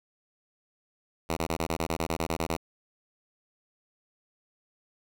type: tone bursts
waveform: 5% pulse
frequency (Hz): 82.4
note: E2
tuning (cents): 0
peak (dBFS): -16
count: 13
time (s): 1.29-2.567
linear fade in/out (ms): 10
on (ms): 77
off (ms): 23
effects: none